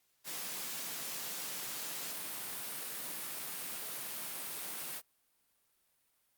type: high-pass noise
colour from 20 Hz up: white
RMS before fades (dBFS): -41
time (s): 0.24-5.02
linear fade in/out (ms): 50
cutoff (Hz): 130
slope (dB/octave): 96
effects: white hiss -75 dBFS RMS until 6.37 s + Opus 48 kbps